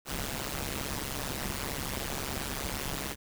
pink noise with amplitude modulation, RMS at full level -31 dBFS, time 0.05-3.16 s, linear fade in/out 50 ms, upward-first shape sine, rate 138 Hz, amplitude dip 100%, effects none

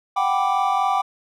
triangle chord, G major seventh, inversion third, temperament equal, 740 / 784 / 987.8 / 1174.7 Hz, F#5 / G5 / B5 / D6, 0 / 0 / 0 / 0 cents, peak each -23 / -19 / -25 / -21 dBFS, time 0.16-1.02 s, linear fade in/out 10 ms, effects none

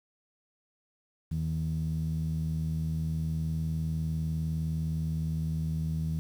sawtooth tone with low-pass filter, 79.7 Hz, D#2, 42 cents sharp, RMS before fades -31 dBFS, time 1.31-6.19 s, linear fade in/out 0 ms, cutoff 170 Hz, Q 4.6, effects 9-bit

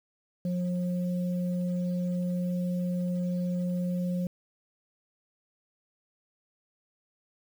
sine tone pair together, 178.44 / 536 Hz, F3 / C5, +38 / +42 cents, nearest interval octave + perfect fifth, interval 1904 cents, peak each -27 / -38 dBFS, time 0.45-4.27 s, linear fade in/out 2 ms, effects 9-bit

